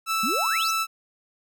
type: tone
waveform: sawtooth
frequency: 1318.5 Hz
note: E6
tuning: in tune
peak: -19 dBFS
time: 0.06-0.87 s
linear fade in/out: 50 ms
type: exponential sweep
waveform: sine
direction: up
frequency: 195.5 to 6400 Hz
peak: -27 dBFS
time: 0.23-0.71 s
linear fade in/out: 5 ms
effects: none